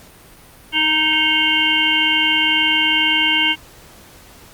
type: harmonic tone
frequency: 311.1 Hz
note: D#4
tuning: in tune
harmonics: 1 / 3 / 5 / 7 / 9 / 10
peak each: -26 / -25 / -24 / -19 / -17 / -20 dBFS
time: 0.72-3.56 s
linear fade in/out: 50 ms
effects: pink hiss -44 dBFS RMS until 4.53 s + Opus 48 kbps